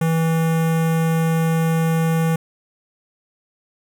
square tone with notch filter, 163.1 Hz, E3, 18 cents flat, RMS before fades -18 dBFS, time 0.01-2.36 s, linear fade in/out 5 ms, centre 4400 Hz, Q 0.93, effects none

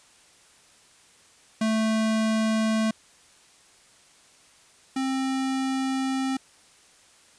square tone pair in turn, 220 / 265 Hz, A3 / C4, 0 / +22 cents, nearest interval minor third, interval 322 cents, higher second, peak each -22 / -25 dBFS, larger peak first, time 1.61-2.91 / 4.96-6.37 s, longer second, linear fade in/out 5 ms, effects white hiss -56 dBFS RMS until 7.38 s + resampled to 22050 Hz

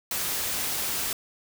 white noise, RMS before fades -29 dBFS, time 0.11-1.13 s, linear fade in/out 2 ms, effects none

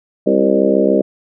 harmonic tone with a mistuned harmonic, 66.9 Hz, C2, 39 cents sharp, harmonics 3 / 4 / 5 / 6 / 7 / 8 / 9, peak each -18 / -18 / -18 / -18 / -18 / -18 / -18 dBFS, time 0.26-1.02 s, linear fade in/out 10 ms, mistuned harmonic 6, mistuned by -35 cents, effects none

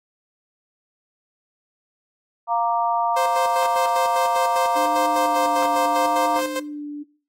sine chord, Bb major, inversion second, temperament equal, 698.5 / 932.3 / 1174.7 Hz, F5 / Bb5 / D6, 0 / 0 / 0 cents, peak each -22 / -21 / -26 dBFS, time 2.47-6.42 s, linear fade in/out 50 ms
sawtooth tone with tremolo, 523.3 Hz, C5, in tune, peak -18 dBFS, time 3.16-6.6 s, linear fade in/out 10 ms, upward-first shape square, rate 5 Hz, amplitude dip 55%
sine tone with vibrato, 297.8 Hz, D4, 24 cents sharp, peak -28 dBFS, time 4.75-7.04 s, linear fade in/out 20 ms, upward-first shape sine, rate 0.8 Hz, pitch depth 28 cents each way
effects noise-tail reverb RT60 0.4 s tail -19 dB re dry + AAC 48 kbps

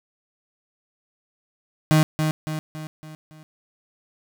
35% pulse tone with echo, 155.5 Hz, D#3, 1 cent flat, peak -12 dBFS, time 1.91-2.03 s, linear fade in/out 0 ms, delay 280 ms, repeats 5, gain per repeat -6 dB, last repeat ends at 3.43 s, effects none

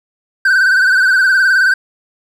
triangle tone with vibrato, 1529 Hz, G6, 44 cents flat, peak -6 dBFS, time 0.45-1.74 s, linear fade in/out 5 ms, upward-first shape sine, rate 19 Hz, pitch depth 68 cents each way, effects none

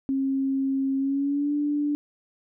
sine tone with pitch glide, 270 to 292.7 Hz, C#4 to D4, -45 to -6 cents, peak -22 dBFS, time 0.09-1.95 s, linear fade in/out 0 ms, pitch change +139 cents, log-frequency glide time 0.98-1.54 s, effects none

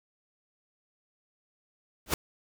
pink noise with exponential growth, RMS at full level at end -21 dBFS, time 2.06-2.14 s, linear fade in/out 2 ms, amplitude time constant 17 ms, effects none

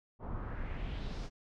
brown noise with low-pass filter sweep, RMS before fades -39 dBFS, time 0.19-1.3 s, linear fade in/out 50 ms, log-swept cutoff 920 to 6200 Hz, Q 2.2, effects none

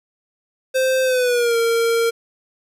square tone with pitch glide, 521 to 461.5 Hz, C5 to A#4, -7 to -17 cents, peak -16 dBFS, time 0.74-2.11 s, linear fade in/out 20 ms, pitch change -210 cents, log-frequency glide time 1.03-1.57 s, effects resampled to 32000 Hz + 9-bit

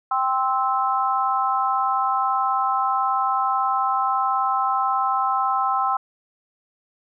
sine chord, C major, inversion second, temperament just, 784.9 / 1046.5 / 1308.1 Hz, G5 / C6 / E6, +2 / 0 / -14 cents, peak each -23 dBFS, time 0.11-5.97 s, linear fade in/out 5 ms, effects none

